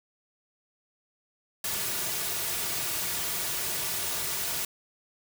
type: noise with comb filter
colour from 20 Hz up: white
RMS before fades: -31 dBFS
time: 1.64-4.65 s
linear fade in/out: 2 ms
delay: 3.8 ms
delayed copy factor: -0.55
effects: none